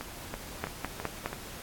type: two click trains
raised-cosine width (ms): 0.5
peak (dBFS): -21 / -16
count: 5 / 4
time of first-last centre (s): 0.01-1.33 / 0.64-1.26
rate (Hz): 3.03 / 4.84
effects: pink hiss -44 dBFS RMS until 1.62 s + AAC 64 kbps